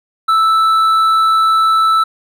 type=tone with hard clipping; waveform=triangle; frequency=1317 Hz; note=E6; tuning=2 cents flat; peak=-10 dBFS; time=0.28-2.04 s; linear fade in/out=10 ms; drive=8 dB; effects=none